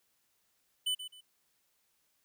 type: tone with echo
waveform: square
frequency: 3000 Hz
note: F#7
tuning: 23 cents sharp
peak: -30 dBFS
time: 0.86-0.95 s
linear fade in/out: 10 ms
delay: 130 ms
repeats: 2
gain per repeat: -11 dB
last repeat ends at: 1.21 s
effects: white hiss -75 dBFS RMS until 2.24 s